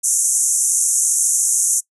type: band-pass noise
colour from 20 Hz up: pink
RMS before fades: -17 dBFS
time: 0.03-1.81 s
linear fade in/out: 20 ms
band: 6100 to 11000 Hz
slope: 96 dB/octave
effects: noise-tail reverb RT60 0.1 s tail -22 dB re dry